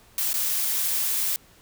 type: noise with dropouts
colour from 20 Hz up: blue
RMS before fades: -25 dBFS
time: 0.18-1.36 s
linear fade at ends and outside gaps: 1 ms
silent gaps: 0.331-0.34 s
effects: pink hiss -55 dBFS RMS until 1.61 s